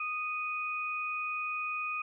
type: tone pair together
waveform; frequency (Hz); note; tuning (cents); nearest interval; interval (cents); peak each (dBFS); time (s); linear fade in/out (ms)
sine; 1240.3 / 2485; D#6 / D#7; -6 / -3; octave; 1203; -36 / -34; 0-2.02; 5
effects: none